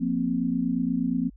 sine chord, F suspended fourth, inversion none, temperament equal with one note detuned, 175.63 / 233.1 / 261.6 Hz, F3 / Bb3 / C4, +10 / 0 / 0 cents, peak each -29 / -27 / -26 dBFS, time 0-1.3 s, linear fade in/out 20 ms, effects added 50 Hz sine -47 dBFS peak until 1.36 s

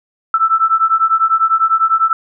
sine beating tone pair, 1318.5 / 1328.5 Hz, E6 / E6, 0 / +13 cents, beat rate 10 Hz, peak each -13 dBFS, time 0.34-2.13 s, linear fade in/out 2 ms, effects none

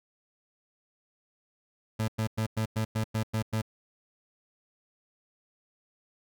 30% pulse tone bursts, 110 Hz, A2, in tune, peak -24 dBFS, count 9, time 1.99-3.618 s, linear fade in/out 10 ms, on 92 ms, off 100 ms, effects none

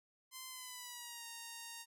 5% pulse tone with pitch glide, 1036 to 928.3 Hz, C6 to A#5, -17 to -7 cents, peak -35 dBFS, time 0.31-1.86 s, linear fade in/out 50 ms, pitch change -190 cents, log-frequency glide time 0.48-1.26 s, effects none

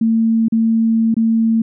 sine tone with dropouts, 225.5 Hz, A3, 43 cents sharp, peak -11 dBFS, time 0.01-1.62 s, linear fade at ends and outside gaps 5 ms, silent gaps 0.484-0.522 / 1.143-1.166 s, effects none

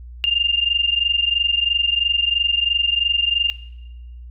sine tone pair together, 2794 / 2817 Hz, F7 / F7, 0 / +14 cents, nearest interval unison, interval 14 cents, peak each -19 / -18 dBFS, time 0.24-3.5 s, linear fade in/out 0 ms, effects noise-tail reverb RT60 1.0 s tail -19 dB re dry + added 60 Hz sine -34 dBFS peak until 4.3 s

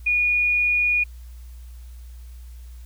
sine tone, 2448 Hz, D#7, 29 cents flat, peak -17 dBFS, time 0.06-1.04 s, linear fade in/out 10 ms, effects added 60 Hz sine -37 dBFS peak until 2.85 s + white hiss -57 dBFS RMS until 2.85 s

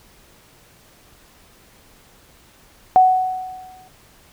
sine tone with exponential decay, 744 Hz, F#5, 9 cents sharp, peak -6 dBFS, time 2.96-3.88 s, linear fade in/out 0 ms, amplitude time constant 200 ms, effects pink hiss -51 dBFS RMS until 4.32 s

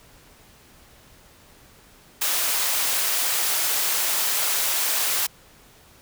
white high-pass noise, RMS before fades -23 dBFS, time 2.21-5.27 s, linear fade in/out 10 ms, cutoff 540 Hz, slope 12 dB/octave, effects pink hiss -52 dBFS RMS until 6.01 s

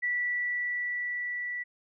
sine tone with level ramp, 1958 Hz, B6, 15 cents flat, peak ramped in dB -26 to -32 dBFS, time 0.02-1.64 s, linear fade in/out 20 ms, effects none

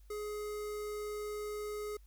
square tone with notch filter, 419.5 Hz, G#4, 17 cents sharp, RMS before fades -40 dBFS, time 0.1-1.97 s, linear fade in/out 5 ms, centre 3100 Hz, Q 1.5, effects added 50 Hz sine -55 dBFS peak until 2.06 s + white hiss -73 dBFS RMS until 2.06 s

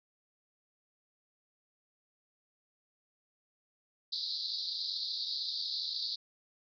pink band-pass noise, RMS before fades -37 dBFS, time 4.12-6.16 s, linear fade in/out 10 ms, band 3800 to 4900 Hz, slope 96 dB/octave, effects none

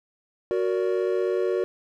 triangle chord, Gb augmented, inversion none, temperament equal with one note detuned, 370 / 466.2 / 576.6 Hz, Gb4 / Bb4 / D5, 0 / 0 / -32 cents, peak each -22 / -25 / -28 dBFS, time 0.51-1.64 s, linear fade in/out 0 ms, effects none

